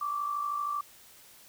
sine tone pair together, 1117 / 1169.9 Hz, C#6 / D6, +13 / -7 cents, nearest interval minor second, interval 80 cents, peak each -38 / -30 dBFS, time 0.01-0.81 s, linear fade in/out 5 ms, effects white hiss -55 dBFS RMS until 1.48 s

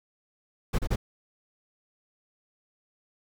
brown noise bursts, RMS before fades -25 dBFS, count 3, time 0.73-0.96 s, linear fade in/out 10 ms, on 56 ms, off 31 ms, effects none

